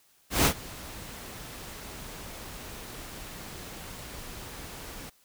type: noise with ADSR envelope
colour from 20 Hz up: pink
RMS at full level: -20 dBFS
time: 0.3-5.1 s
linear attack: 150 ms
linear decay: 82 ms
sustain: -22 dB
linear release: 11 ms
effects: white hiss -64 dBFS RMS until 5.24 s

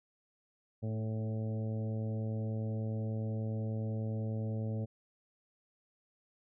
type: harmonic tone with a mistuned harmonic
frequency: 110 Hz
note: A2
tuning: in tune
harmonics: 1 / 2 / 3 / 4 / 5 / 6 / 7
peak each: -34 / -40 / -50 / -47 / -47 / -55 / -59 dBFS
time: 0.82-4.86 s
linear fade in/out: 20 ms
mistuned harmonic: 3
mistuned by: -18 cents
effects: none

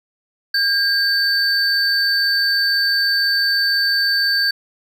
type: tone pair together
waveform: triangle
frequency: 1610 / 4546 Hz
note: G6 / C#8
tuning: +46 / +43 cents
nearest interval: octave + tritone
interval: 1797 cents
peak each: -16 dBFS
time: 0.54-4.51 s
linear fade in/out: 5 ms
effects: none

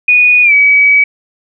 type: tone with pitch glide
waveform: sine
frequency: 2468 to 2276 Hz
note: D#7 to C#7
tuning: -15 to +45 cents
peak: -4 dBFS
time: 0.08-1.04 s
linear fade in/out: 5 ms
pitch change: -140 cents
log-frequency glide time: 0.43-0.53 s
effects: none

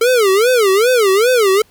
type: tone with vibrato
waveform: square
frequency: 440 Hz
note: A4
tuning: in tune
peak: -10 dBFS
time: 0.01-1.62 s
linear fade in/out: 5 ms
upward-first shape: sine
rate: 2.5 Hz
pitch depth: 260 cents each way
effects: pink hiss -52 dBFS RMS until 1.7 s

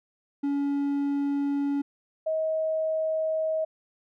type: tone pair in turn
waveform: triangle / sine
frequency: 282.6 / 634.4 Hz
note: C#4 / D#5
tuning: +34 / +33 cents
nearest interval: octave + major second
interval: 1399 cents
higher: second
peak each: -22 / -24 dBFS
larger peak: first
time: 0.43-1.82 / 2.26-3.65 s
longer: neither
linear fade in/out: 10 ms
effects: none

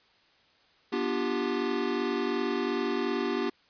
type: chord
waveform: square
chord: G dominant seventh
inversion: first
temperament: equal with one note detuned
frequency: 243.5 / 293.7 / 349.2 / 392 Hz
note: B3 / D4 / F4 / G4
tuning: -24 / 0 / 0 / 0 cents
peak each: -34 / -35 / -34 / -32 dBFS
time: 0.92-3.5 s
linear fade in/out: 10 ms
effects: white hiss -63 dBFS RMS until 3.69 s + resampled to 11025 Hz

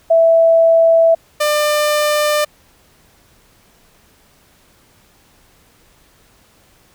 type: tone pair in turn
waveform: sine / sawtooth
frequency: 659.3 / 597.6 Hz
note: E5 / D5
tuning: 0 / +30 cents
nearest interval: major second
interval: 170 cents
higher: first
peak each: -7 / -9 dBFS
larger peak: first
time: 0.1-1.15 / 1.4-2.45 s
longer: neither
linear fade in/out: 10 ms
effects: pink hiss -52 dBFS RMS until 6.94 s

